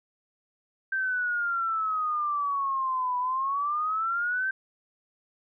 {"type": "exponential two-way sweep", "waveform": "sine", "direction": "down then up", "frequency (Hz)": [1568, 985, 1568], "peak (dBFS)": -25, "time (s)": [0.92, 4.51], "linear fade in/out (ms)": 5, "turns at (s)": 3.18, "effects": []}